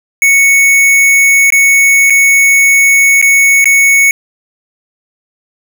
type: tone with dropouts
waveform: square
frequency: 2217 Hz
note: C#7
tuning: in tune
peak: -5 dBFS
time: 0.22-4.11 s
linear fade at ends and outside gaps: 1 ms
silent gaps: 1.503-1.523 / 2.099-2.104 / 3.215-3.225 / 3.643-3.656 s
effects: none